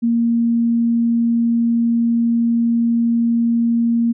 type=tone; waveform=sine; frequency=233.1 Hz; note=A#3; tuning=in tune; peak=-13 dBFS; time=0.02-4.13 s; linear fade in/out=20 ms; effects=none